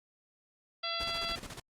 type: harmonic tone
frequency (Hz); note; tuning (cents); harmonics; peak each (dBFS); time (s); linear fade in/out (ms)
674; E5; +38; 1 / 2 / 3 / 4 / 5 / 6 / 7; -42 / -40 / -44 / -43 / -38 / -44 / -39; 0.83-1.36; 10
type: noise with tremolo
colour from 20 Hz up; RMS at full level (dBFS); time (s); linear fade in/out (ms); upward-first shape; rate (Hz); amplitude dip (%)
pink; -42; 1-1.6; 5; square; 14; 65
effects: low-pass 10000 Hz 12 dB/octave + Opus 48 kbps